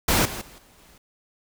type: noise with level steps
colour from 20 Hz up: pink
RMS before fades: -20 / -33 / -47 / -55 / -53 dBFS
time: 0.08-0.98 s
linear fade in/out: 5 ms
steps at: 0.25 / 0.41 / 0.58 / 0.78 s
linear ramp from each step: 5 ms
effects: none